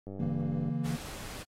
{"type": "click train", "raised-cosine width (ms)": 2, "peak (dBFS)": -29, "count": 62, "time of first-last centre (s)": [0.07, 0.694], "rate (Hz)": 97.7}
{"type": "chord", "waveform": "triangle", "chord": "A# diminished", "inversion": "first", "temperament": "equal with one note detuned", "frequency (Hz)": [142.16, 164.81, 233.1], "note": ["C#3", "E3", "A#3"], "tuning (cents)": [44, 0, 0], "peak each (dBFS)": -32, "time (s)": [0.19, 0.97], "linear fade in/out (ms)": 10}
{"type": "noise", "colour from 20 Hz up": "pink", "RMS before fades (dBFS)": -43, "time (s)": [0.84, 1.44], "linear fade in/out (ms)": 20}
{"effects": ["low-pass 12000 Hz 12 dB/octave", "AAC 48 kbps"]}